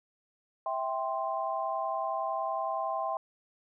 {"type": "chord", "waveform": "sine", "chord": "C major", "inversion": "first", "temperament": "just", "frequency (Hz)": [654.1, 784.9, 1046.5], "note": ["E5", "G5", "C6"], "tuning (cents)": [-14, 2, 0], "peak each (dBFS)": -34, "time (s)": [0.66, 3.17], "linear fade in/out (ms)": 2, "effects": []}